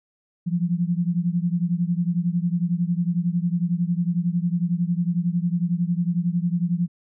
sine beating tone pair, 170 / 181 Hz, F3 / F#3, -46 / -38 cents, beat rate 11 Hz, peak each -22 / -24 dBFS, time 0.46-6.88 s, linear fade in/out 20 ms, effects none

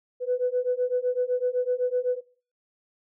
sine beating tone pair, 493.9 / 501.8 Hz, B4 / B4, 0 / +28 cents, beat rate 7.9 Hz, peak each -25 / -25 dBFS, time 0.2-2.21 s, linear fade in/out 50 ms, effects noise-tail reverb RT60 0.4 s tail -19 dB re dry + tanh soft clip ceiling -15 dBFS

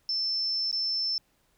sine tone with dropouts, 5310 Hz, E8, 12 cents sharp, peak -26 dBFS, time 0.09-1.18 s, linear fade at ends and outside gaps 1 ms, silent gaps 0.714-0.727 s, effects pink hiss -69 dBFS RMS until 1.57 s

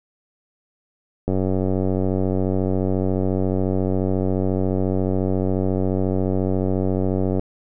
click train, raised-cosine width 2 ms, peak -9 dBFS, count 577, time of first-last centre 1.28-7.395 s, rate 94.2 Hz, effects none

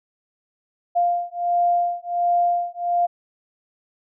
sine beating tone pair, 698.5 / 699.9 Hz, F5 / F5, 0 / +4 cents, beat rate 1.4 Hz, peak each -21 dBFS, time 0.95-3.07 s, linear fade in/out 20 ms, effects none

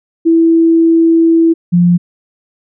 sine tone pair in turn, 329.6 / 175.1 Hz, E4 / F3, 0 / +5 cents, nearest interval major seventh, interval 1095 cents, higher first, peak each -5 dBFS, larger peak neither, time 0.25-1.54 / 1.72-1.98 s, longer first, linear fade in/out 20 ms, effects none

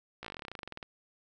slowing click train, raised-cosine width 0.3 ms, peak -25 dBFS, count 20, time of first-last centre 0.23-0.828 s, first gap 16 ms, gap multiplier 1.07, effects none

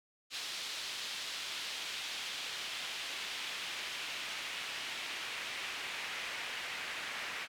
pink noise with band-pass filter sweep, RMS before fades -41 dBFS, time 0.3-7.48 s, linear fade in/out 50 ms, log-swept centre 3800 to 2200 Hz, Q 1.4, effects none

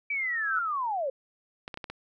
sine linear sweep, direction down, 2325 to 509 Hz, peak -27 dBFS, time 0.1-1.1 s, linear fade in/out 5 ms
sine tone with exponential growth, 1318.5 Hz, E6, in tune, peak -24 dBFS, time 0.13-0.59 s, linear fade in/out 2 ms, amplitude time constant 100 ms
clicks, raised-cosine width 0.3 ms, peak -21 dBFS, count 5, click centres 1.679 / 1.742 / 1.774 / 1.842 / 1.9 s
effects none

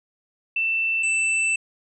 sine / square tone pair in turn, 2670 / 2657 Hz, E7 / E7, +22 / +13 cents, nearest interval unison, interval 9 cents, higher first, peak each -20 dBFS, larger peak neither, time 0.56-1.03 / 1.03-1.56 s, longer second, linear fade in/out 5 ms, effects resampled to 24000 Hz

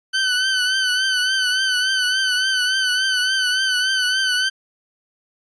20% pulse tone with vibrato, 1518 Hz, F#6, 44 cents sharp, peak -12 dBFS, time 0.13-4.5 s, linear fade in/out 20 ms, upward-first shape triangle, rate 3.5 Hz, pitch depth 56 cents each way, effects resampled to 22050 Hz

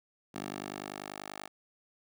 10% pulse tone with high-pass filter sweep, 50.2 Hz, G1, 42 cents sharp, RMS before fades -42 dBFS, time 0.34-1.48 s, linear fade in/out 10 ms, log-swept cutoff 250 to 630 Hz, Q 0.85, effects none

